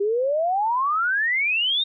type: exponential sweep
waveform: sine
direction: up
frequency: 392 to 3748 Hz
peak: -19 dBFS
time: 0-1.84 s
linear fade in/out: 10 ms
effects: none